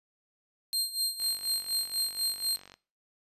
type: tone with tremolo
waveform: sawtooth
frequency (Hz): 4186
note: C8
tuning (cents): 0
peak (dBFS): -23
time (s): 0.73-2.56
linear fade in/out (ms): 0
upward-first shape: sine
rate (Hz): 4.1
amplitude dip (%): 80
type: click train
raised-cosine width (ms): 0.2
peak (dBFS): -31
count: 74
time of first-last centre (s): 1.2-2.74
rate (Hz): 47.4
effects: noise-tail reverb RT60 0.4 s tail -22 dB re dry + resampled to 32000 Hz